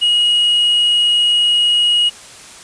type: tone with hard clipping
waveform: triangle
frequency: 2893 Hz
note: F#7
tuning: 40 cents flat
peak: -11 dBFS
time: 0.01-2.1 s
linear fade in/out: 20 ms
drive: 5 dB
effects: white hiss -37 dBFS RMS until 2.63 s + resampled to 22050 Hz